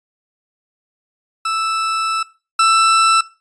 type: tone pair in turn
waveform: 40% pulse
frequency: 1318.5 / 1327.7 Hz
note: E6 / E6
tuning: 0 / +12 cents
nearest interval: unison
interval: 12 cents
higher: second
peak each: -16 / -9 dBFS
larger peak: second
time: 1.45-2.23 / 2.59-3.21 s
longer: first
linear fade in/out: 5 ms
effects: noise-tail reverb RT60 0.3 s tail -18 dB re dry + resampled to 22050 Hz